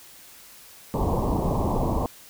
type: low-pass noise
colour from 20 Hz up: pink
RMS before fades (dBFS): -24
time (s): 0.94-2.06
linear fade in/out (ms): 0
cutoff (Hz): 1100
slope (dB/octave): 96
effects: white hiss -48 dBFS RMS until 2.29 s